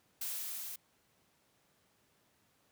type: noise with level ramp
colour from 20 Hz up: blue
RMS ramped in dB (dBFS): -38 to -44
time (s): 0.21-0.76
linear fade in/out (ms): 5
effects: pink hiss -72 dBFS RMS until 2.71 s + high-pass 100 Hz 12 dB/octave